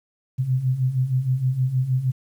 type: beating tone pair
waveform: sine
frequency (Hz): 125 / 131.4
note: B2 / C3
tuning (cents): +21 / +8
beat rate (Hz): 6.4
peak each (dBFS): -25 / -20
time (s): 0.38-2.12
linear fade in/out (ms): 20
effects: 9-bit